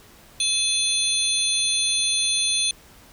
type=tone cluster; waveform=sine; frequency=2564 / 3458 / 4141 / 6260 / 9550 Hz; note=E7 / A7 / C8 / G8 / D9; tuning=-49 / -31 / -19 / -3 / +28 cents; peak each=-29 / -24 / -27 / -30 / -24 dBFS; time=0.4-2.71 s; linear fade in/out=2 ms; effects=pink hiss -50 dBFS RMS until 3.12 s